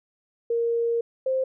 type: tone pair in turn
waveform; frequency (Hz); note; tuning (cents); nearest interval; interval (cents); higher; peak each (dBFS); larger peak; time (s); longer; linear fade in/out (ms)
sine; 466.2 / 524; A#4 / C5; 0 / +2; major second; 202; second; -21; neither; 0.5-1.01 / 1.26-1.44; first; 5
effects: none